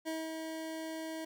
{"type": "tone with ADSR envelope", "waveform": "25% pulse", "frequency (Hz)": 320.3, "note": "E4", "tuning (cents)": -50, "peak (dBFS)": -31, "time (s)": [0.05, 1.25], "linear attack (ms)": 29, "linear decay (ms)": 210, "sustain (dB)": -4, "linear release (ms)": 7, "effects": []}